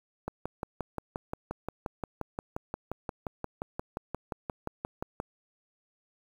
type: click train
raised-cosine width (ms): 1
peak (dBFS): -19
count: 29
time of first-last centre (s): 0.28-5.201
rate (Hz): 5.69
effects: 8-bit